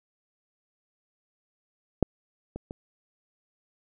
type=clicks; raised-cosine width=2 ms; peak=-6 / -22 / -23 dBFS; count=3; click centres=2.027 / 2.56 / 2.709 s; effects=none